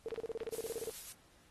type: tone bursts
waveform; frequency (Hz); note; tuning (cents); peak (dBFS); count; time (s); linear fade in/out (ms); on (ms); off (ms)
sine; 453.4; A#4; -48; -36; 15; 0.06-0.897; 0; 25; 33
type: clicks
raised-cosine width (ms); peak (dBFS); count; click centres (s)
0.3; -32; 4; 0.107 / 0.161 / 0.404 / 0.47
type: noise with tremolo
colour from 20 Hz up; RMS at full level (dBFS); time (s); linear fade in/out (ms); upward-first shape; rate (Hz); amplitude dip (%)
blue; -45; 0.52-1.13; 10; sine; 7.2; 30
effects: pink hiss -66 dBFS RMS until 1.5 s + AAC 32 kbps